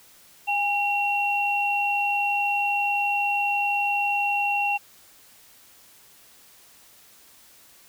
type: tone pair together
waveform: sine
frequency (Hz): 813.4 / 2736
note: G#5 / F7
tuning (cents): -36 / -36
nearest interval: octave + major sixth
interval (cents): 2100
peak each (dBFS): -24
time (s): 0.47-4.78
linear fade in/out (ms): 20
effects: white hiss -53 dBFS RMS until 7.88 s